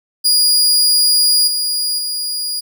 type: tone with level steps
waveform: sawtooth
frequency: 4872 Hz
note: D#8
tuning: 37 cents flat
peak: -7 / -13 / -16 dBFS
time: 0.24-2.61 s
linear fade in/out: 20 ms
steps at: 1.47 / 1.98 s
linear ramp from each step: 10 ms
effects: none